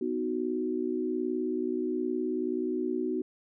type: chord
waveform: sine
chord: B major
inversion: none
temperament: equal with one note detuned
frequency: 249.8 / 311.1 / 370 Hz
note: B3 / D#4 / F#4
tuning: +20 / 0 / 0 cents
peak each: -33 / -33 / -31 dBFS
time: 0.01-3.22 s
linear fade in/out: 5 ms
effects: none